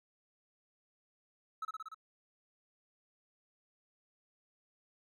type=tone with echo; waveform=triangle; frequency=1297 Hz; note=E6; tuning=28 cents flat; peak=-33 dBFS; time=1.62-1.65 s; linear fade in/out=5 ms; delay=59 ms; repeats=5; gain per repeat=-2 dB; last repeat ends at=1.945 s; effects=tanh soft clip ceiling -30 dBFS